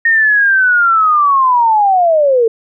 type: linear sweep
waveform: sine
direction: down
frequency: 1853 to 440 Hz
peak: -7 dBFS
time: 0.05-2.48 s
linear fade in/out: 5 ms
effects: none